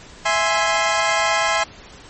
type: chord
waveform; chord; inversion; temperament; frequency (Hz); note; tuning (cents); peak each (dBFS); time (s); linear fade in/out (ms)
20% pulse; E augmented; none; equal; 659.3 / 830.6 / 1046.5; E5 / G#5 / B#5; 0 / 0 / 0; -16; 0.25-1.64; 10
effects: pink hiss -42 dBFS RMS until 2.09 s + MP3 32 kbps